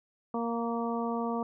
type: harmonic tone with a mistuned harmonic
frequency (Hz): 233.1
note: A#3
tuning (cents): 0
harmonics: 1 / 2 / 3 / 4 / 5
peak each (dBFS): -32 / -35 / -37 / -38 / -39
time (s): 0.34-1.43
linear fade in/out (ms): 2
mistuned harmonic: 5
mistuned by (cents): -15
effects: none